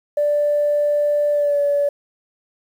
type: tone with pitch glide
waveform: sine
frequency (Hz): 587 to 573.9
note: D5 to D5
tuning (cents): -1 to -40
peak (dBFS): -14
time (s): 0.17-1.89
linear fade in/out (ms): 5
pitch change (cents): -39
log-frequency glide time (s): 1.32-1.6
effects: tanh soft clip ceiling -10 dBFS + 8-bit